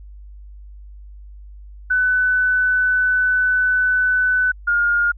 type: tone pair in turn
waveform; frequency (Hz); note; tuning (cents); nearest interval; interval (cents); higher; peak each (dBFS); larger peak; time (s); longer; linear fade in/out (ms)
sine; 1500 / 1419.5; F#6 / F6; +23 / +28; minor second; 95; first; -14; neither; 1.9-4.52 / 4.67-5.12; first; 10
effects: added 50 Hz sine -36 dBFS peak until 5.17 s